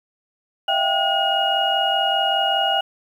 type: tone cluster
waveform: sine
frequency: 647 / 692 / 783 / 1443 / 2878 Hz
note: E5 / F5 / G5 / F#6 / F#7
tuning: -32 / -16 / -2 / -44 / -49 cents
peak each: -26 / -27 / -21 / -27 / -21 dBFS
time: 0.68-2.81 s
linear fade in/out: 5 ms
effects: 8-bit